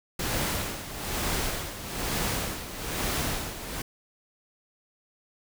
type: noise with tremolo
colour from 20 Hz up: pink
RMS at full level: -28 dBFS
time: 0.19-3.82 s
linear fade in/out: 5 ms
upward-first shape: sine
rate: 1.1 Hz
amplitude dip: 70%
effects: none